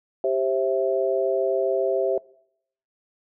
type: chord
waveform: sine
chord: C major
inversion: second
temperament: equal with one note detuned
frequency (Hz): 392 / 532.1 / 659.3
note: G4 / C5 / E5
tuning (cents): 0 / +29 / 0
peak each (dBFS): -24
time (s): 0.24-2.18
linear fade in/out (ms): 2
effects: noise-tail reverb RT60 0.7 s tail -22 dB re dry